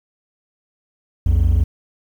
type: tone pair together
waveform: triangle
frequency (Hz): 59.96 / 84.9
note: A#1 / F2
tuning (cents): +49 / -48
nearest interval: tritone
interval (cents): 603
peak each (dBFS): -12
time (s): 1.26-1.64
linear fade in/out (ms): 5
effects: tanh soft clip ceiling -6 dBFS + 8-bit